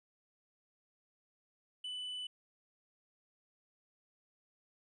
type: tone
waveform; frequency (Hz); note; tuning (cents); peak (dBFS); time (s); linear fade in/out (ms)
triangle; 2990; F#7; +17; -38; 1.84-2.27; 5
effects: resampled to 24000 Hz